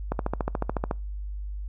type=click train; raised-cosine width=1 ms; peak=-12 dBFS; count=12; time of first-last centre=0.12-0.911 s; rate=13.9 Hz; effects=noise-tail reverb RT60 0.3 s tail -26 dB re dry + added 50 Hz sine -31 dBFS peak until 1.68 s